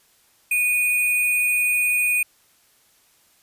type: tone with sample-and-hold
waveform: sine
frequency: 2469 Hz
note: D#7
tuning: 14 cents flat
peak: -17 dBFS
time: 0.51-2.23 s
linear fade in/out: 5 ms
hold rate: 11025 Hz
effects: white hiss -59 dBFS RMS until 3.42 s + resampled to 32000 Hz